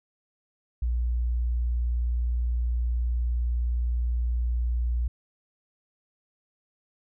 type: tone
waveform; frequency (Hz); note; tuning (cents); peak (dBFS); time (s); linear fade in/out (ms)
sine; 59.7; A#1; +42; -23; 0.82-5.08; 5
effects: none